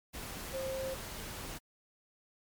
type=tone in noise; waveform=sine; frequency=530 Hz; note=C5; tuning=22 cents sharp; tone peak=-35 dBFS; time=0.53-0.95 s; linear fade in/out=20 ms; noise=pink; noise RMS=-43 dBFS; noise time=0.13-1.59 s; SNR=+5 dB; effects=MP3 96 kbps